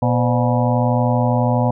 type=harmonic tone with a mistuned harmonic; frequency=121.2 Hz; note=B2; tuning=32 cents flat; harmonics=1 / 2 / 4 / 5 / 6 / 7 / 8; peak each=-17 / -20 / -23 / -24 / -25 / -25 / -26 dBFS; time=0.02-1.71 s; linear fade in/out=5 ms; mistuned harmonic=4; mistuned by=+100 cents; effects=none